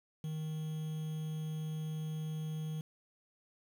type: tone with quantisation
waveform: triangle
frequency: 156.2 Hz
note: D#3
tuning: 7 cents sharp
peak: -34 dBFS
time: 0.24-2.81 s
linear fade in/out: 2 ms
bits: 9
effects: none